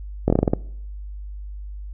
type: slowing click train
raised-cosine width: 2 ms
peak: -3 dBFS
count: 8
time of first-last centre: 0.28-0.535 s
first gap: 21 ms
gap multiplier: 1.18
effects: noise-tail reverb RT60 0.7 s tail -23 dB re dry + added 50 Hz sine -31 dBFS peak until 1.93 s